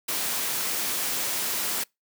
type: high-pass noise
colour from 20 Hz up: white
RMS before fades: -28 dBFS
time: 0.08-1.84 s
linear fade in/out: 10 ms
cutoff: 150 Hz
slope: 12 dB/octave
effects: noise-tail reverb RT60 0.2 s tail -26 dB re dry